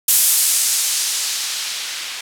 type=noise with low-pass filter sweep; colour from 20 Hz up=violet; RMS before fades=-19 dBFS; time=0.08-2.21 s; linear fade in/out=5 ms; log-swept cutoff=12000 to 2800 Hz; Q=0.83; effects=none